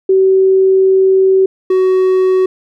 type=tone pair in turn; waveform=sine / triangle; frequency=381.3 / 373.9 Hz; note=G4 / F#4; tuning=-48 / +18 cents; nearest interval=unison; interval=34 cents; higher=first; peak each=-6 dBFS; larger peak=neither; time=0.09-1.46 / 1.7-2.46 s; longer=first; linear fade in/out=5 ms; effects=none